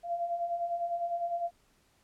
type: beating tone pair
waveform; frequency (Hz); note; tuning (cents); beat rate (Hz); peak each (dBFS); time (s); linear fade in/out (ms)
sine; 680 / 689.9; F5 / F5; -46 / -21; 9.9; -38 / -31; 0.03-1.51; 50
effects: pink hiss -68 dBFS RMS until 2.03 s + low-pass 12000 Hz 12 dB/octave